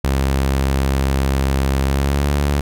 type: tone with pitch glide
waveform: sawtooth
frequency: 67.5 to 71.51 Hz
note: C#2 to D2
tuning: -45 to -46 cents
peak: -11 dBFS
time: 0.04-2.61 s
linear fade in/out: 5 ms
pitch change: +99 cents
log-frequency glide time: 1.84-2.29 s
effects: none